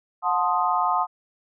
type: chord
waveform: sine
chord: F# diminished seventh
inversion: none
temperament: equal with one note detuned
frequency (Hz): 723.5 / 880 / 1046.5 / 1244.5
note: F#5 / A5 / C6 / Eb6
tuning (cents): -39 / 0 / 0 / 0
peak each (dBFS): -25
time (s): 0.22-1.07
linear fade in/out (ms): 50
effects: none